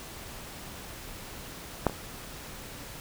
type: clicks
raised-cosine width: 1 ms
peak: -8 / -23 dBFS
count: 2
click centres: 1.867 / 1.897 s
effects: pink hiss -43 dBFS RMS until 3 s